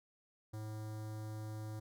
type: tone with notch filter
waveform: square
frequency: 108 Hz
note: A2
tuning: 32 cents flat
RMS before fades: -44 dBFS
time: 0.53-1.8 s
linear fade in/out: 10 ms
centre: 2600 Hz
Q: 0.74
effects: none